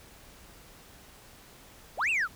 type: linear two-way sweep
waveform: sine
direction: up then down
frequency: 370 to 2786 to 1178 Hz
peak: -22 dBFS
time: 1.97-2.28 s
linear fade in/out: 50 ms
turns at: 2.1 s
effects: tanh soft clip ceiling -24 dBFS + pink hiss -53 dBFS RMS until 2.35 s